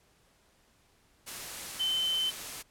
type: tone in noise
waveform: sine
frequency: 3067 Hz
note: G7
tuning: 38 cents flat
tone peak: -27 dBFS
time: 1.79-2.31 s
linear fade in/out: 20 ms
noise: white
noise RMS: -40 dBFS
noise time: 1.26-2.63 s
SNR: +10 dB
effects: pink hiss -66 dBFS RMS until 2.7 s + low-pass 12000 Hz 12 dB/octave